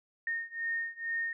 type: beating tone pair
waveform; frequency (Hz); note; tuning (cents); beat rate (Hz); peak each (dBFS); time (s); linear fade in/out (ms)
sine; 1838 / 1840.2; A#6 / A#6; -25 / -23; 2.2; -36 / -35; 0.27-1.33; 2
effects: none